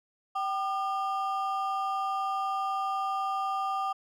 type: ring-modulated tone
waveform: triangle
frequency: 990 Hz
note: B5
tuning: 4 cents sharp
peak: -23 dBFS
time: 0.35-3.93 s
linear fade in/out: 10 ms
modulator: 216 Hz
effects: none